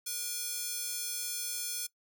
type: tone with high-pass filter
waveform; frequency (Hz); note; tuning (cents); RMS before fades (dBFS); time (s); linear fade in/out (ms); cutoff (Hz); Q
square; 479.9; B4; -50; -37; 0.06-1.87; 10; 5800; 0.74
effects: noise-tail reverb RT60 0.1 s tail -21 dB re dry